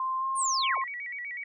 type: tone with pitch glide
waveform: sine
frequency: 1046.5 to 1064.8 Hz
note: C6 to C6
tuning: 0 to +30 cents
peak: -27 dBFS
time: 0-0.84 s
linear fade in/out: 2 ms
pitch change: +30 cents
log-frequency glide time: 0.19-0.25 s
type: linear sweep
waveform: sine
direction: down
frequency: 9397 to 311.1 Hz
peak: -27 dBFS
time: 0.35-0.79 s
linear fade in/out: 50 ms
type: tone with vibrato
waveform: sine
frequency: 2093 Hz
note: C7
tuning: in tune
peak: -34 dBFS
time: 0.63-1.44 s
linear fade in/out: 5 ms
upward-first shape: square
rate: 8.1 Hz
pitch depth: 130 cents each way
effects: none